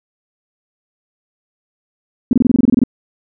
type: tone bursts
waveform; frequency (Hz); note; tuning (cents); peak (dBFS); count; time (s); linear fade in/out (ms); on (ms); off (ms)
sine; 247.8; B3; +6; -6; 12; 2.31-2.837; 2; 21; 25
effects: none